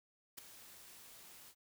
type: noise with ADSR envelope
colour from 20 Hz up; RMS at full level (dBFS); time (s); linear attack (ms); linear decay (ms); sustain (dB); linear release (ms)
white; -45; 0.37-1.55; 16; 4; -12; 65
effects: none